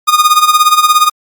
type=tone with tremolo; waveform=45% pulse; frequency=1229 Hz; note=D#6; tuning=22 cents flat; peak=-3 dBFS; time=0.07-1.1 s; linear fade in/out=20 ms; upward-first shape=sine; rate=17 Hz; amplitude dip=75%; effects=Opus 48 kbps